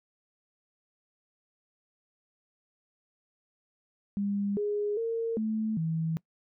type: tone with pitch steps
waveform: sine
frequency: 201.4 / 414.1 / 457.3 / 218.5 / 161.8 Hz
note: G3 / G#4 / A#4 / A3 / E3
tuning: +47 / -5 / -33 / -12 / -32 cents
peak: -27 dBFS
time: 4.17-6.17 s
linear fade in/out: 0 ms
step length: 400 ms
effects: noise-tail reverb RT60 0.1 s tail -22 dB re dry